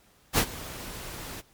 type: noise with ADSR envelope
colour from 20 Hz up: pink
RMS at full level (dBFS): -20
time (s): 0.33-1.42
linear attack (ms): 50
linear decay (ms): 72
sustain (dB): -19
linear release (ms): 28
effects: pink hiss -61 dBFS RMS until 1.53 s + MP3 96 kbps